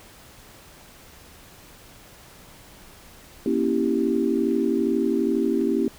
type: chord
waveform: sine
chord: A# diminished seventh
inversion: none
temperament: equal with one note detuned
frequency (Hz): 237.4 / 277.2 / 329.6 / 392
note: A#3 / C#4 / E4 / G4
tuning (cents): +32 / 0 / 0 / 0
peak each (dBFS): -25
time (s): 3.46-5.88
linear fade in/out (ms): 2
type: clicks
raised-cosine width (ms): 0.3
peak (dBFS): -33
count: 2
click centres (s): 4.511 / 5.613
effects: pink hiss -48 dBFS RMS until 5.98 s